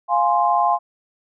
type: chord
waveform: sine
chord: F minor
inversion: none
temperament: equal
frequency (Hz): 698.5 / 830.6 / 1046.5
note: F5 / Ab5 / C6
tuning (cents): 0 / 0 / 0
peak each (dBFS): -19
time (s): 0.08-0.79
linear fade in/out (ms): 50
effects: none